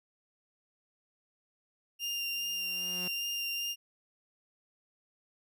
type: tone with vibrato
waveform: 30% pulse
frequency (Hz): 2794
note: F7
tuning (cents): 0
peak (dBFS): -30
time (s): 1.99-3.76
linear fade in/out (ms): 50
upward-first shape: sine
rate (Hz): 2.5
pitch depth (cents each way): 10
type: tone with exponential growth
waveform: sawtooth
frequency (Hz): 179.8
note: F#3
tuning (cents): -49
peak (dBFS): -35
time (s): 2.11-3.08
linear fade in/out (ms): 5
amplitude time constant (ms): 210
effects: none